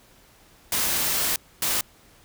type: noise bursts at uneven times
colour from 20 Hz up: white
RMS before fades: -24 dBFS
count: 2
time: 0.72-1.36 / 1.62-1.81 s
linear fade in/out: 2 ms
effects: pink hiss -55 dBFS RMS until 2.24 s